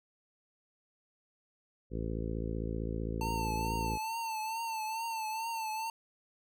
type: harmonic tone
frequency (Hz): 55.5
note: A1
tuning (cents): +16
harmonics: 1 / 2 / 3 / 4 / 5 / 6 / 7 / 8 / 9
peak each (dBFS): -37 / -40 / -42 / -43 / -44 / -45 / -45 / -46 / -47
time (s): 1.9-3.99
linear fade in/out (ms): 50
type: tone with vibrato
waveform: square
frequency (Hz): 893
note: A5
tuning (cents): +25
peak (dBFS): -35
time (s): 3.21-5.9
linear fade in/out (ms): 2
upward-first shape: triangle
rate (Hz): 2.3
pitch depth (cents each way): 65
effects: none